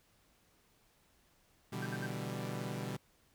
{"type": "chord", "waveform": "sawtooth", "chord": "E minor seventh", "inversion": "second", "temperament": "equal", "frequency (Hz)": [123.47, 146.83, 164.81, 196], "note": ["B2", "D3", "E3", "G3"], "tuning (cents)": [0, 0, 0, 0], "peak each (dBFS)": [-38, -40, -43, -39], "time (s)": [1.72, 2.97], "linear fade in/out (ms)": 10}
{"type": "tone bursts", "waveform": "triangle", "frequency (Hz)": 1568, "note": "G6", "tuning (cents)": 0, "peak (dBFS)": -39, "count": 3, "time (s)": [1.82, 2.063], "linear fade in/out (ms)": 5, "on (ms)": 41, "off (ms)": 60}
{"effects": ["pink hiss -70 dBFS RMS until 3.34 s"]}